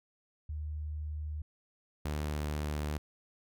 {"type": "tone pair in turn", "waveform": ["sine", "sawtooth"], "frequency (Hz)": [76, 74.78], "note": ["D#2", "D2"], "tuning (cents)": [-40, 32], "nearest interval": "unison", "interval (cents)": 28, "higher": "first", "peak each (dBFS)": [-35, -29], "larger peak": "second", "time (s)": [[0.49, 1.42], [2.05, 2.98]], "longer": "neither", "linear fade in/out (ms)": 5, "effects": []}